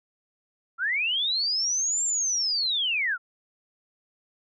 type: linear two-way sweep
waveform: sine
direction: up then down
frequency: 1318.5 to 7459 to 1318.5 Hz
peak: -23 dBFS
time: 0.78-3.18 s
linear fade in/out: 50 ms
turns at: 2.04 s
effects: none